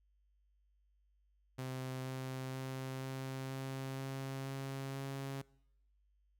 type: tone with pitch steps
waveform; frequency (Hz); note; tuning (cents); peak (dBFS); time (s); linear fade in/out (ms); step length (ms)
sawtooth; 130 / 130.9 / 131.81 / 132.73 / 133.65 / 134.58 / 135.52 / 136.46; C3 / C3 / C3 / C3 / C3 / C3 / C#3 / C#3; -11 / +1 / +13 / +25 / +37 / +49 / -39 / -27; -36; 1.58-5.42; 10; 480
effects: noise-tail reverb RT60 0.8 s tail -23 dB re dry + added 50 Hz sine -70 dBFS peak until 6.39 s